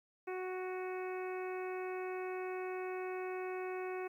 harmonic tone with a mistuned harmonic, 370 Hz, F#4, in tune, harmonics 1 / 2 / 3 / 4 / 5 / 6 / 7, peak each -39 / -46 / -50 / -52 / -54 / -53 / -53 dBFS, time 0.27-4.08 s, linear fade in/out 10 ms, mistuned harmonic 7, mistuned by -18 cents, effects 12-bit

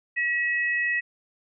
sine tone pair together, 1923 / 2567 Hz, B6 / E7, -47 / -47 cents, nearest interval perfect fourth, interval 500 cents, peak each -23 / -30 dBFS, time 0.16-1.01 s, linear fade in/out 20 ms, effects none

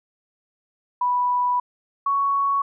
sine tone pair in turn, 985 / 1114.2 Hz, B5 / C#6, -5 / +9 cents, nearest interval major second, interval 214 cents, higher second, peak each -18 dBFS, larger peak neither, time 1.01-1.6 / 2.06-2.62 s, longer first, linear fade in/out 5 ms, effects none

